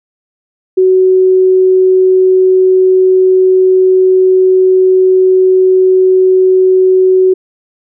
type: tone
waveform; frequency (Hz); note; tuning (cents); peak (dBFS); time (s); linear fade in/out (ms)
sine; 373.5; F#4; +16; -4; 0.77-7.34; 10
effects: none

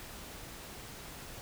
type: silence
effects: pink hiss -47 dBFS RMS until 1.41 s

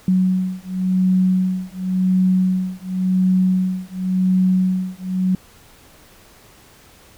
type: beating tone pair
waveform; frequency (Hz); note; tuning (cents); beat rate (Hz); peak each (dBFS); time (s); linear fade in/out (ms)
sine; 185 / 185.92; F#3 / F#3; 0 / +9; 0.92; -18; 0.08-5.35; 2
effects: pink hiss -48 dBFS RMS until 7.17 s

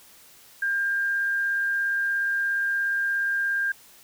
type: tone with amplitude modulation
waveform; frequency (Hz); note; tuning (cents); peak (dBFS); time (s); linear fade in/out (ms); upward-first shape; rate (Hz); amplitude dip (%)
sine; 1600; G6; +35; -21; 0.62-3.72; 5; sine; 117; 25
effects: white hiss -52 dBFS RMS until 4.03 s

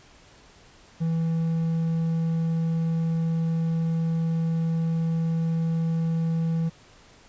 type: tone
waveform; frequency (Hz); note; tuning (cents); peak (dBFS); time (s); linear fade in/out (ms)
triangle; 164; E3; -9; -20; 1-6.7; 20
effects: pink hiss -53 dBFS RMS until 7.28 s + resampled to 16000 Hz

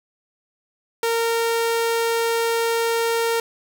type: tone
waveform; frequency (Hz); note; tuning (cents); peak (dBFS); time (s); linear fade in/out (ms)
sawtooth; 460.7; A#4; -20; -15; 1.03-3.4; 2
effects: none

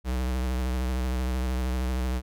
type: tone with vibrato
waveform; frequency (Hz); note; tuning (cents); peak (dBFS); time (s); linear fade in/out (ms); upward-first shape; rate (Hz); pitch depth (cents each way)
square; 63.2; B1; +41; -26; 0.04-2.22; 50; sine; 13; 51
effects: none

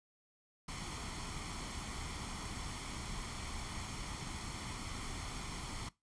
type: noise with comb filter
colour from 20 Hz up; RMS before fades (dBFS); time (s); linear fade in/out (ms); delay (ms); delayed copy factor
pink; -43; 0.68-5.89; 5; 0.92; +0.55
effects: noise-tail reverb RT60 0.2 s tail -20 dB re dry + resampled to 22050 Hz

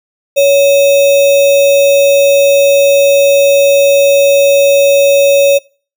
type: tone with sample-and-hold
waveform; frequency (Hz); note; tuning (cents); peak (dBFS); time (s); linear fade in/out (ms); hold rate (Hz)
sine; 560; C#5; +18; -4; 0.36-5.59; 20; 3150
effects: noise-tail reverb RT60 0.4 s tail -24 dB re dry

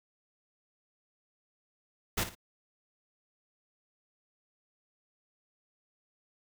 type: noise with echo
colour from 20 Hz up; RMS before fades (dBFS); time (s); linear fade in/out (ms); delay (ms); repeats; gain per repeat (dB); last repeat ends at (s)
pink; -30; 2.17-2.24; 10; 56; 2; -11; 2.352
effects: none

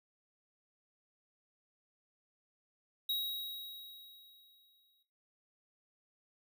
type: tone with exponential decay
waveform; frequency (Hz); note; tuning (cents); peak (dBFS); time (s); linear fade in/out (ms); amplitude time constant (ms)
square; 3818; A#7; +41; -32; 3.09-5.03; 5; 420
effects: noise-tail reverb RT60 0.3 s tail -17 dB re dry

